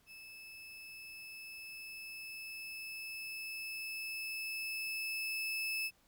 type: tone with level ramp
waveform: 35% pulse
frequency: 2614 Hz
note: E7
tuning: 15 cents flat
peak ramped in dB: -49 to -33 dBFS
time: 0.06-5.91 s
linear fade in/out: 50 ms
effects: pink hiss -70 dBFS RMS until 6.07 s